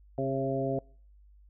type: harmonic tone with a mistuned harmonic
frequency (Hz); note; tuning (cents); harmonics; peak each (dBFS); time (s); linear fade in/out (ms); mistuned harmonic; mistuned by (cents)
134.4; C3; +47; 1 / 2 / 3 / 4 / 5; -34 / -34 / -34 / -34 / -34; 0.18-0.79; 2; 4; +19
effects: noise-tail reverb RT60 0.5 s tail -26 dB re dry + added 50 Hz sine -54 dBFS peak until 1.49 s